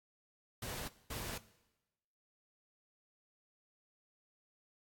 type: noise bursts at uneven times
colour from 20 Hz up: pink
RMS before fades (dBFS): -43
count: 2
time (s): 0.62-0.88 / 1.1-1.38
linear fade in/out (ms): 5
effects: noise-tail reverb RT60 1.0 s tail -18 dB re dry + AAC 64 kbps

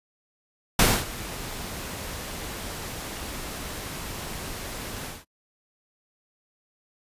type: noise with ADSR envelope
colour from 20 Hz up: pink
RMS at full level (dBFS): -17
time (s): 0.79-5.25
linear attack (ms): 4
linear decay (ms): 250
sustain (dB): -18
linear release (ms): 180
effects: noise-tail reverb RT60 0.1 s tail -26 dB re dry + resampled to 32000 Hz

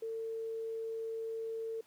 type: tone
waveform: sine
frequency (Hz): 450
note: A4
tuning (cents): +39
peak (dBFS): -36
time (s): 0.02-1.81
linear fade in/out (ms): 5
effects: pink hiss -66 dBFS RMS until 1.86 s + high-pass 200 Hz 12 dB/octave

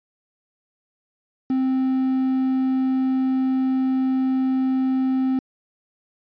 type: tone with quantisation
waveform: triangle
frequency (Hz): 261.6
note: C4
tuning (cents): 0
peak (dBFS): -16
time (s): 1.5-5.39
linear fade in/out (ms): 2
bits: 7
effects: resampled to 11025 Hz

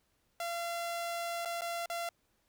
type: tone with dropouts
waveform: sawtooth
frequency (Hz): 684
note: F5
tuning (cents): -36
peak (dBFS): -31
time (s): 0.4-2.09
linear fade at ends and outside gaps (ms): 2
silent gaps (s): 1.45-1.456 / 1.61-1.618 / 1.859-1.899
effects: pink hiss -75 dBFS RMS until 2.48 s

